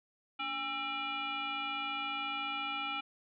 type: tone with frequency modulation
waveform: sine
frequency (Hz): 1864.7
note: A#6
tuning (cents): 0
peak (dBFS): -34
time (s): 0.39-3.01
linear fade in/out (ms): 10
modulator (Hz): 525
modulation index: 2.3
effects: none